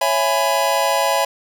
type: chord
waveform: square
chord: C# minor seventh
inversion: none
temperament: just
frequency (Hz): 554.4 / 665.2 / 831.5 / 997.9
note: C#5 / E5 / G#5 / B5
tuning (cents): 0 / +16 / +2 / +18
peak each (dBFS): -22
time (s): 0.01-1.25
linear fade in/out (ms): 5
effects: none